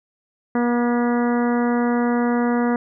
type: harmonic tone with a mistuned harmonic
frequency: 240 Hz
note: B3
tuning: 49 cents flat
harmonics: 1 / 2 / 3 / 4 / 5 / 6 / 7 / 8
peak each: -18 / -24 / -28 / -30 / -32 / -34 / -35 / -36 dBFS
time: 0.55-2.76 s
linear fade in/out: 2 ms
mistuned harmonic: 8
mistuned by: +28 cents
effects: none